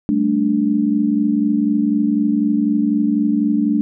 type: chord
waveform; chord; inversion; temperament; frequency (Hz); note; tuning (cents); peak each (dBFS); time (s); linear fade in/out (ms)
sine; G suspended second; none; equal with one note detuned; 196 / 220 / 292.1; G3 / A3 / D4; 0 / 0 / -9; -22 / -17 / -17; 0.09-3.81; 0
effects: none